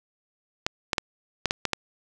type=clicks; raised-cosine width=0.2 ms; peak=-6 dBFS; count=7; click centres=0.665 / 0.932 / 0.982 / 1.457 / 1.509 / 1.653 / 1.733 s; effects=none